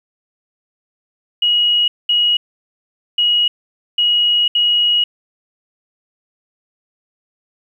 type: tone bursts at uneven times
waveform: sine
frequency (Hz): 2900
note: F#7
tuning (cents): -35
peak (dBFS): -11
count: 5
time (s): 1.42-1.88 / 2.09-2.37 / 3.18-3.48 / 3.98-4.48 / 4.55-5.04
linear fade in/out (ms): 5
effects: 8-bit